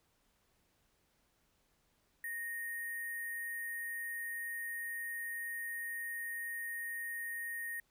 sine tone with sample-and-hold, 1861 Hz, A#6, 3 cents flat, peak -38 dBFS, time 2.24-7.8 s, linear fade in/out 2 ms, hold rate 11025 Hz, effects pink hiss -75 dBFS RMS until 7.9 s

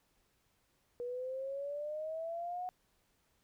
sine exponential sweep, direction up, 480.7 to 736 Hz, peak -37 dBFS, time 1-2.69 s, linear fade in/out 0 ms, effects pink hiss -75 dBFS RMS until 3.43 s

